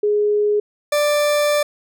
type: tone pair in turn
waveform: sine / 40% pulse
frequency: 416.6 / 589.5 Hz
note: G#4 / D5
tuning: +5 / +6 cents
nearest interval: tritone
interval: 601 cents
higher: second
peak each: -14 dBFS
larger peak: neither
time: 0.03-0.6 / 0.92-1.63 s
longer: second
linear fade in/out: 5 ms
effects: none